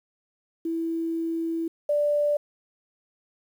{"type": "tone pair in turn", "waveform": "sine", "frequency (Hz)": [329.6, 587.3], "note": ["E4", "D5"], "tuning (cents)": [0, 0], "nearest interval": "minor seventh", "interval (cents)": 1000, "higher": "second", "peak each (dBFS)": [-25, -20], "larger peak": "second", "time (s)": [[0.65, 1.68], [1.89, 2.37]], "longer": "first", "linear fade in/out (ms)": 5, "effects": ["9-bit"]}